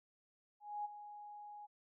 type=tone with ADSR envelope; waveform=sine; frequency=830.6 Hz; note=G#5; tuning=in tune; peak=-37 dBFS; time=0.6-1.67 s; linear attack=250 ms; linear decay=18 ms; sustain=-12 dB; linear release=21 ms; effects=none